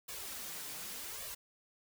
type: noise with flanger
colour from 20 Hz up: white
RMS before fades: -44 dBFS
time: 0.08-1.35 s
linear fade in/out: 10 ms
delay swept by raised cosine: 1.7 to 6.8 ms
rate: 0.86 Hz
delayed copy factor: +0.75
effects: none